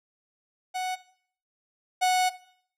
45% pulse tone pair in turn, 740 / 736.7 Hz, F#5 / F#5, 0 / -8 cents, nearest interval unison, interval 8 cents, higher first, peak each -28 / -20 dBFS, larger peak second, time 0.74-0.96 / 2.01-2.3 s, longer second, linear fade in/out 20 ms, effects noise-tail reverb RT60 0.6 s tail -17 dB re dry + low-pass 11000 Hz 12 dB/octave

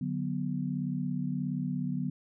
sine chord, B minor, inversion first, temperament just, 148.16 / 185.21 / 246.9 Hz, D3 / F#3 / B3, +16 / +2 / 0 cents, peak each -34 dBFS, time 0.01-2.1 s, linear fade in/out 5 ms, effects none

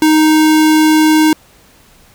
square tone, 311.1 Hz, D#4, in tune, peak -7 dBFS, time 0.02-1.33 s, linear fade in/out 2 ms, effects pink hiss -46 dBFS RMS until 2.14 s

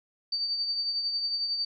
sine tone with tremolo, 4607 Hz, D8, 34 cents flat, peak -25 dBFS, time 0.32-1.65 s, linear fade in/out 5 ms, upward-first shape triangle, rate 11 Hz, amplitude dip 50%, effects none

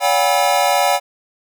square tone cluster, 571 / 721 / 803 / 976 / 1306 Hz, D5 / F#5 / G5 / B5 / E6, -49 / -45 / +41 / -21 / -17 cents, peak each -20 / -18 / -19 / -23 / -27 dBFS, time 0-1 s, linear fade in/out 50 ms, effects none

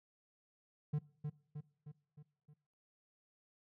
triangle tone with echo, 149 Hz, D3, 25 cents sharp, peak -30 dBFS, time 0.93-0.99 s, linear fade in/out 10 ms, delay 310 ms, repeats 5, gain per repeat -5 dB, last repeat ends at 2.54 s, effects noise-tail reverb RT60 0.6 s tail -21 dB re dry

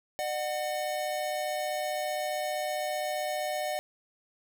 square tone pair together, 604.7 / 740 Hz, D#5 / F#5, -50 / 0 cents, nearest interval minor third, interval 350 cents, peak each -33 / -34 dBFS, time 0.19-3.79 s, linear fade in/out 0 ms, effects none

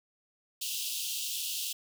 pink high-pass noise, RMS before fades -35 dBFS, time 0.61-1.73 s, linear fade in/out 10 ms, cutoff 2700 Hz, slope 96 dB/octave, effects none

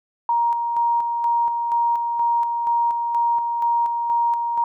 sine tone with tremolo, 940 Hz, A#5, 14 cents sharp, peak -16 dBFS, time 0.29-4.64 s, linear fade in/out 2 ms, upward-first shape square, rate 2.1 Hz, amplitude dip 40%, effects none

